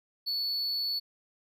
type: tone with amplitude modulation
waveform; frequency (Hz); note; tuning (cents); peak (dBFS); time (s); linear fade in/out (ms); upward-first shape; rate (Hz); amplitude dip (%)
triangle; 4435; C#8; 0; -26; 0.26-1; 20; sine; 228; 35
effects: none